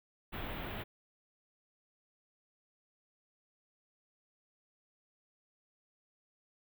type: band-stop noise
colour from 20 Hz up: pink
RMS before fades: -41 dBFS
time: 0.32-0.84 s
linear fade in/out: 20 ms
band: 3500 to 15000 Hz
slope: 48 dB/octave
effects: none